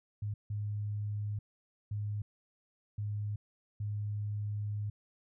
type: tone bursts at uneven times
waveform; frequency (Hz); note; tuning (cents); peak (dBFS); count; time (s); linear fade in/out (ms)
sine; 104.1; G#2; +5; -33; 5; 0.22-0.34 / 0.5-1.39 / 1.91-2.22 / 2.98-3.36 / 3.8-4.9; 5
effects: none